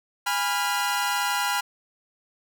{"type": "chord", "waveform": "sawtooth", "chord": "F diminished", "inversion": "first", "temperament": "equal with one note detuned", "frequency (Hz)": [819.6, 987.8, 1396.9], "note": ["Ab5", "Cb6", "F6"], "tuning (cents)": [-23, 0, 0], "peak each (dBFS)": -24, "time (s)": [0.26, 1.61], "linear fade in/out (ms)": 10, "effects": []}